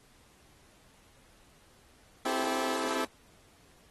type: chord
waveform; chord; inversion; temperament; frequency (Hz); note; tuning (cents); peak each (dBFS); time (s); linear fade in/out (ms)
15% pulse; A minor seventh; first; equal with one note detuned; 261.6 / 329.6 / 392 / 432.9; C4 / E4 / G4 / A4; 0 / 0 / 0 / -28; -29 / -29 / -31 / -30; 2.25-3.05; 5
effects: pink hiss -62 dBFS RMS until 3.9 s + AAC 32 kbps